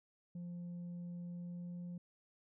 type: tone with pitch glide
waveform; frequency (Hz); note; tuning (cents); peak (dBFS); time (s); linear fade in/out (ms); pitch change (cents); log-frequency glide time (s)
sine; 174.61 to 175.72; F3 to F3; 0 to +11; -40; 0.35-1.98; 5; +11; 1.22-1.86
effects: tanh soft clip ceiling -42 dBFS